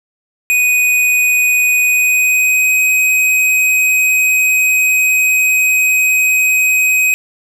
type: tone with pitch glide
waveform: square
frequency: 2489 to 2519 Hz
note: D#7 to D#7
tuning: 0 to +21 cents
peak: -10 dBFS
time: 0.5-7.14 s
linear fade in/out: 0 ms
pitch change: +21 cents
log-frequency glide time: 1.83-2.76 s
effects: none